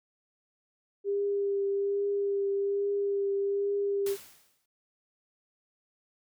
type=tone with vibrato; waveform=sine; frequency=400 Hz; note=G4; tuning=35 cents sharp; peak=-26 dBFS; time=1.04-4.17 s; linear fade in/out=50 ms; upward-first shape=triangle; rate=1.2 Hz; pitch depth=17 cents each way
type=noise with exponential decay; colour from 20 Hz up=white; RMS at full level=-39 dBFS; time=4.06-4.66 s; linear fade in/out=5 ms; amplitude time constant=130 ms
effects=none

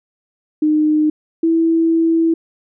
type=tone pair in turn; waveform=sine; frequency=305.8 / 328.4 Hz; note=D#4 / E4; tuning=-30 / -6 cents; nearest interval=minor second; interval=124 cents; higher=second; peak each=-11 dBFS; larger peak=neither; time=0.62-1.1 / 1.43-2.34 s; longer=second; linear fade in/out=5 ms; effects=none

